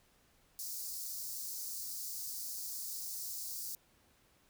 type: high-pass noise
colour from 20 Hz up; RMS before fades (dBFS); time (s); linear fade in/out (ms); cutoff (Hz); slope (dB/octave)
white; -42; 0.59-3.75; 0; 4500; 48
effects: pink hiss -69 dBFS RMS until 4.49 s